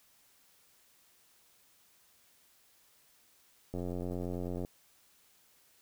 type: click train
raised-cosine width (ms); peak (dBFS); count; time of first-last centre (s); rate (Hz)
2; -25; 82; 3.74-4.649; 89.1
effects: white hiss -66 dBFS RMS until 5.81 s